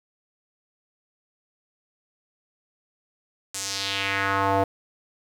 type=tone with band-pass filter sweep; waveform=square; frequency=98 Hz; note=G2; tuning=in tune; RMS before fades=-25 dBFS; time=3.54-4.64 s; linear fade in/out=5 ms; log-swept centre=8100 to 650 Hz; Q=2.1; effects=8-bit